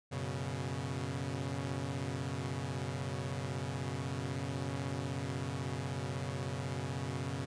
sawtooth chord, F# suspended fourth, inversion none, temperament equal with one note detuned, 92.5 / 122.41 / 138.59 Hz, F#2 / B2 / C#3, 0 / -15 / 0 cents, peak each -38 / -36 / -35 dBFS, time 0.11-7.46 s, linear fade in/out 20 ms, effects resampled to 22050 Hz

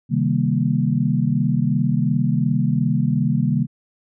sine chord, C minor seventh, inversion none, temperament equal with one note detuned, 132.87 / 155.56 / 196 / 233.1 Hz, C3 / Eb3 / G3 / Bb3, +27 / 0 / 0 / 0 cents, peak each -21 / -21 / -23 / -22 dBFS, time 0.09-3.67 s, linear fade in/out 50 ms, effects none

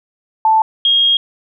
sine tone pair in turn, 880 / 3256 Hz, A5 / G#7, 0 / -35 cents, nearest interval octave + major seventh, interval 2265 cents, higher second, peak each -8 / -9 dBFS, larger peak first, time 0.45-0.62 / 0.85-1.17 s, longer second, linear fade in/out 2 ms, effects none

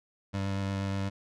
25% pulse tone with vibrato, 98 Hz, G2, in tune, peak -26 dBFS, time 0.33-1.1 s, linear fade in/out 20 ms, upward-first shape sine, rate 8.4 Hz, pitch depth 12 cents each way, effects low-pass 6000 Hz 12 dB/octave

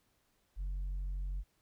sine tone, 46.25 Hz, F#1, in tune, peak -32 dBFS, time 0.56-1.44 s, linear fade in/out 50 ms, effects tanh soft clip ceiling -34 dBFS + pink hiss -75 dBFS RMS until 1.61 s

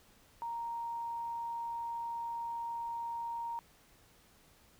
sine tone, 932.3 Hz, A#5, in tune, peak -36 dBFS, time 0.42-3.59 s, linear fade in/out 0 ms, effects pink hiss -64 dBFS RMS until 4.79 s

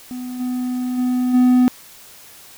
triangle tone with level steps, 250.5 Hz, B3, 25 cents sharp, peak -24 / -18 / -14 / -8 dBFS, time 0.11-1.68 s, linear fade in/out 0 ms, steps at 0.39 / 0.97 / 1.33 s, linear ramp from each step 20 ms, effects white hiss -43 dBFS RMS until 2.57 s

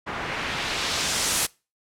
white noise with low-pass filter sweep, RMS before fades -27 dBFS, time 0.06-1.47 s, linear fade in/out 20 ms, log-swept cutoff 1400 to 11000 Hz, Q 1, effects noise-tail reverb RT60 0.3 s tail -24 dB re dry

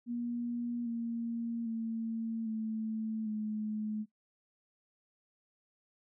sine tone with pitch steps, 238.7 / 232.3 / 226.1 / 220 / 214.1 Hz, A#3 / A#3 / A3 / A3 / A3, +41 / -6 / +47 / 0 / -47 cents, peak -33 dBFS, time 0.06-4.06 s, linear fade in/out 50 ms, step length 800 ms, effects noise-tail reverb RT60 0.1 s tail -18 dB re dry

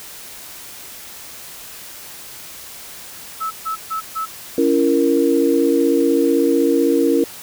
sine tone bursts, 1305 Hz, E6, 18 cents flat, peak -20 dBFS, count 4, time 3.4-4.26 s, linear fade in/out 20 ms, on 110 ms, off 140 ms
sine chord, A# diminished, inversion first, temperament just, 279.7 / 335.6 / 466.2 Hz, C#4 / E4 / A#4, +16 / +31 / 0 cents, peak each -17 dBFS, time 4.58-7.24 s, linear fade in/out 2 ms
effects white hiss -36 dBFS RMS until 7.42 s

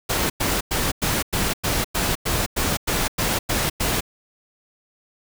pink noise bursts, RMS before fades -22 dBFS, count 13, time 0.09-4.008 s, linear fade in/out 10 ms, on 210 ms, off 99 ms, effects none

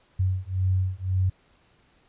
sine beating tone pair, 92.5 / 94.4 Hz, F#2 / F#2, 0 / +35 cents, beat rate 1.9 Hz, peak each -25 dBFS, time 0.19-1.3 s, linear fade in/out 10 ms, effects pink hiss -62 dBFS RMS until 2.08 s + resampled to 8000 Hz

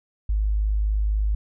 sine tone, 52 Hz, G#1, 3 cents sharp, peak -19 dBFS, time 0.29-1.35 s, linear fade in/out 5 ms, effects none

